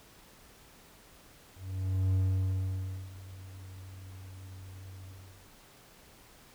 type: tone with ADSR envelope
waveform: triangle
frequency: 94.3 Hz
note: F#2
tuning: 33 cents sharp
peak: -22 dBFS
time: 1.55-5.5 s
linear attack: 580 ms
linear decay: 970 ms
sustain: -20 dB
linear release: 440 ms
effects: pink hiss -57 dBFS RMS until 6.54 s